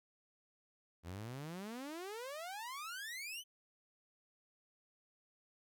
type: exponential sweep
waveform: sawtooth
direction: up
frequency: 80.9 to 3109 Hz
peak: -40 dBFS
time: 1.03-3.44 s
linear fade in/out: 50 ms
effects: none